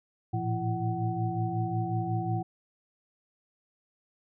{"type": "tone cluster", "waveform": "sine", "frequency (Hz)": [110.8, 116.3, 171.2, 336.6, 749], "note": ["A2", "A#2", "F3", "E4", "F#5"], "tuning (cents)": [13, -4, -34, 36, 21], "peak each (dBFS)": [-33, -32, -35, -36, -34], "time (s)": [0.33, 2.43], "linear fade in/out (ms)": 10, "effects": []}